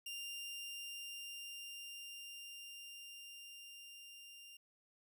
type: tone with level ramp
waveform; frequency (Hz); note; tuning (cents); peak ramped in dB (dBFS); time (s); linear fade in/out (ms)
sawtooth; 2794; F7; 0; -40 to -51; 0.06-4.57; 5
effects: none